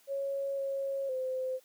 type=tone with pitch steps; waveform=sine; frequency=552 / 547 / 517 Hz; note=C#5 / C#5 / C5; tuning=-7 / -23 / -21 cents; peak=-31 dBFS; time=0.07-1.6 s; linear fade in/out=50 ms; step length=510 ms; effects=white hiss -64 dBFS RMS until 1.64 s + high-pass 200 Hz 12 dB/octave